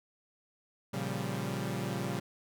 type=chord; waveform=sawtooth; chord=G half-diminished seventh; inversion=first; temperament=equal; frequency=116.54 / 138.59 / 174.61 / 196 Hz; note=Bb2 / Db3 / F3 / G3; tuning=0 / 0 / 0 / 0 cents; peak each=-35 / -34 / -36 / -34 dBFS; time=0.93-2.2 s; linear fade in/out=10 ms; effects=none